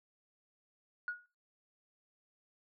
sine tone with exponential decay, 1450 Hz, F#6, 35 cents flat, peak -31 dBFS, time 1.08-1.26 s, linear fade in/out 1 ms, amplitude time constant 39 ms, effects noise-tail reverb RT60 0.4 s tail -26 dB re dry + tanh soft clip ceiling -28 dBFS

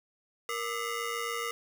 20% pulse ring-modulated tone, 831 Hz, G#5, 1 cent sharp, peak -24 dBFS, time 0.49-1.51 s, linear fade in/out 0 ms, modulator 362 Hz, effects none

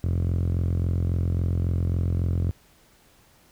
5% pulse tone with band-pass filter, 43.65 Hz, F1, in tune, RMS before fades -24 dBFS, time 0.04-2.51 s, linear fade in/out 0 ms, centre 88 Hz, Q 2.7, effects pink hiss -58 dBFS RMS until 3.51 s

